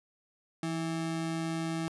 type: ring-modulated tone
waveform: square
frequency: 245.3 Hz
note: B3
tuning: 12 cents flat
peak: -29 dBFS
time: 0.63-1.88 s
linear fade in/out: 0 ms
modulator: 79 Hz
effects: resampled to 24000 Hz